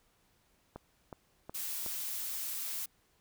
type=click train; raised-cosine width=1 ms; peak=-29 dBFS; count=4; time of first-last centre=0.76-1.863 s; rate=2.72 Hz
type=noise; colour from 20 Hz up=blue; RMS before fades=-38 dBFS; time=1.54-2.86 s; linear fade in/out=10 ms
effects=pink hiss -71 dBFS RMS until 3.2 s